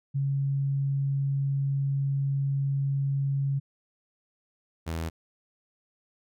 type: tone pair in turn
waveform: sine / sawtooth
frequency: 138.3 / 81.81 Hz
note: C#3 / E2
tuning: -4 / -13 cents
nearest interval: major sixth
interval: 909 cents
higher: first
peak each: -24 / -26 dBFS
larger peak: first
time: 0.14-3.6 / 4.86-5.1 s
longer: first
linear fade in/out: 20 ms
effects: none